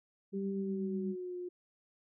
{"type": "tone with tremolo", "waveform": "sine", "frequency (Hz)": 196, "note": "G3", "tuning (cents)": 0, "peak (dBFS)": -33, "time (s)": [0.32, 1.16], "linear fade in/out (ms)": 50, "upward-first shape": "sine", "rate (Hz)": 8.2, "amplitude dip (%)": 30}
{"type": "tone with pitch glide", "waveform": "sine", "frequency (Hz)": [392, 357.4], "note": ["G4", "F4"], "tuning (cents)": [0, 40], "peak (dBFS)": -38, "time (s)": [0.33, 1.49], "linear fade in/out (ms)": 10, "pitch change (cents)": -160, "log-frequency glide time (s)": [0.52, 1.37]}
{"effects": []}